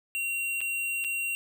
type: tone with dropouts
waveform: square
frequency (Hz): 2749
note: F7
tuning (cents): -28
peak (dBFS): -29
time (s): 0.15-1.35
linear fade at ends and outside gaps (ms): 0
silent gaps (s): 0.606-0.614 / 1.041-1.046
effects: none